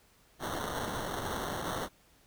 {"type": "noise with sample-and-hold", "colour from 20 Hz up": "blue", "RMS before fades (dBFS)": -36, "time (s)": [0.39, 1.89], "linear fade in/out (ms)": 50, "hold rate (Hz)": 2450, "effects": ["pink hiss -64 dBFS RMS until 2.26 s"]}